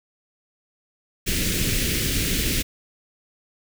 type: band-stop noise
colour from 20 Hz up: pink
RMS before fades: -23 dBFS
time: 1.26-2.63 s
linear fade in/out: 20 ms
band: 410 to 1900 Hz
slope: 24 dB/octave
effects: none